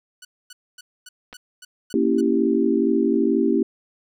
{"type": "tone bursts", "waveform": "10% pulse", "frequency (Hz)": 1480, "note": "F#6", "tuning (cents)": 0, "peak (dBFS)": -31, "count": 8, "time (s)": [0.22, 2.21], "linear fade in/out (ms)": 5, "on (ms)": 30, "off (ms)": 250}
{"type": "clicks", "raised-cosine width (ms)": 0.3, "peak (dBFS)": -23, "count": 2, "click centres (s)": [1.328, 1.332]}
{"type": "chord", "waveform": "sine", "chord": "A# diminished seventh", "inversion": "none", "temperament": "equal", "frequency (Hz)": [233.1, 277.2, 329.6, 392], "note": ["A#3", "C#4", "E4", "G4"], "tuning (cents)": [0, 0, 0, 0], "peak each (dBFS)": -22, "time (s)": [1.94, 3.63], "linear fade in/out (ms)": 2}
{"effects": []}